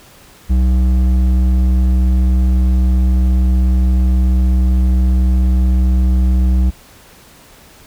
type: tone with hard clipping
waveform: sine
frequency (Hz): 63.1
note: B1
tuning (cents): +38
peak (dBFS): -11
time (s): 0.49-6.71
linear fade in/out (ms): 20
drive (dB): 8
effects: pink hiss -43 dBFS RMS until 7.86 s